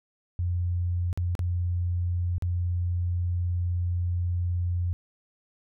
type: tone with dropouts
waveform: sine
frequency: 88.1 Hz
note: F2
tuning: 16 cents sharp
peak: -24 dBFS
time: 0.39-4.93 s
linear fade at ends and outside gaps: 0 ms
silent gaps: 1.129-1.175 / 1.352-1.392 / 2.382-2.423 s
effects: none